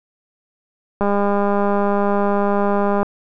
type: click train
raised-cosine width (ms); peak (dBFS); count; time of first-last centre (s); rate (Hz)
1; -6; 409; 1.01-3.03; 202
effects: none